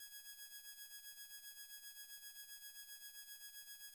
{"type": "tone with tremolo", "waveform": "5% pulse", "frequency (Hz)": 1661.2, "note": "G#6", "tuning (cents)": 0, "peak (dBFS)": -39, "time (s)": [0, 3.94], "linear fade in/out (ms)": 2, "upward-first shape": "triangle", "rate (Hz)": 7.6, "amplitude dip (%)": 70, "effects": ["11-bit"]}